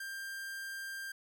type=tone; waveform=45% pulse; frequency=1589 Hz; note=G6; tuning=23 cents sharp; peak=-40 dBFS; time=0-1.12 s; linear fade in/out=5 ms; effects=none